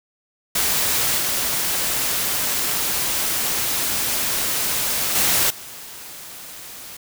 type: noise with level steps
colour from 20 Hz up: white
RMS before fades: -20 / -22 / -18 / -37 dBFS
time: 0.55-6.97 s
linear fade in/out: 5 ms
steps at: 1.18 / 5.15 / 5.5 s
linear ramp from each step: 5 ms
effects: none